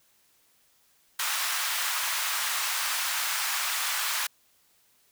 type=high-pass noise; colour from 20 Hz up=pink; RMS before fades=-29 dBFS; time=1.19-4.27 s; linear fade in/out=5 ms; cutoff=1000 Hz; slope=24 dB/octave; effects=white hiss -65 dBFS RMS until 5.11 s